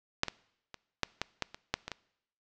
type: clicks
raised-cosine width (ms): 0.2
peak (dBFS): -8 / -16 / -25 / -10 / -13 / -13 / -25 / -10 / -20 / -19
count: 10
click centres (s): 0.234 / 0.283 / 0.743 / 1.033 / 1.216 / 1.423 / 1.545 / 1.74 / 1.88 / 1.917
effects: noise-tail reverb RT60 0.8 s tail -23 dB re dry + low-pass 7000 Hz 12 dB/octave